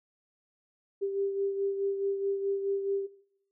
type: beating tone pair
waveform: sine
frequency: 394.6 / 399.3 Hz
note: G4 / G4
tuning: +11 / +32 cents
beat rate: 4.7 Hz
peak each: -29 / -37 dBFS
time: 1.01-3.07 s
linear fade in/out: 20 ms
effects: noise-tail reverb RT60 0.7 s tail -17 dB re dry